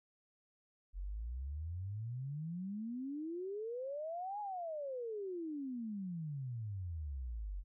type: exponential two-way sweep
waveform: sine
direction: up then down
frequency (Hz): 43.65 to 846 to 43.65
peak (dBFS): -39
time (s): 0.93-7.64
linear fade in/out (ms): 50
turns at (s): 4.4
effects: none